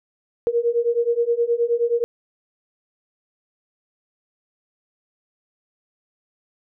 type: beating tone pair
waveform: sine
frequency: 466.2 / 475.7 Hz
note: A#4 / A#4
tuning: 0 / +35 cents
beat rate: 9.5 Hz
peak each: -21 / -20 dBFS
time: 0.47-2.04 s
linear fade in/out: 0 ms
effects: none